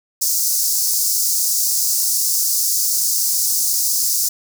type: high-pass noise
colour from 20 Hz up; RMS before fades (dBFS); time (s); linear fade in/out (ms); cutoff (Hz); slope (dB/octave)
pink; -18; 0.21-4.29; 10; 5000; 48
effects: none